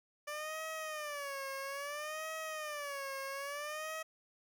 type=tone with vibrato; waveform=15% pulse; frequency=587 Hz; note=D5; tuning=1 cent flat; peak=-33 dBFS; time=0.27-4.03 s; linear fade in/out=10 ms; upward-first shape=sine; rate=0.6 Hz; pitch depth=140 cents each way; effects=12-bit